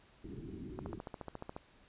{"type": "low-pass noise", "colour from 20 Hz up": "white", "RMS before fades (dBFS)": -46, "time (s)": [0.24, 0.99], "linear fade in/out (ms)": 5, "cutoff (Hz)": 400, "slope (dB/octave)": 96}
{"type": "click train", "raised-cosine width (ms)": 1, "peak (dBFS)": -28, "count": 12, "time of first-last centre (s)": [0.79, 1.565], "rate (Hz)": 14.2}
{"effects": ["pink hiss -64 dBFS RMS until 1.88 s", "resampled to 8000 Hz"]}